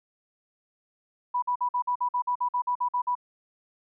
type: tone bursts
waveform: sine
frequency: 984 Hz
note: B5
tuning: 7 cents flat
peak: -23 dBFS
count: 14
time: 1.34-3.153 s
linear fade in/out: 10 ms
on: 84 ms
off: 49 ms
effects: none